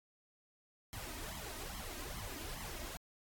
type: noise with flanger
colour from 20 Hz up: pink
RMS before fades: -45 dBFS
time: 0.93-2.97 s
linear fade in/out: 0 ms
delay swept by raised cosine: 0.95 to 3.25 ms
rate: 2.4 Hz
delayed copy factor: +0.85
effects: AAC 64 kbps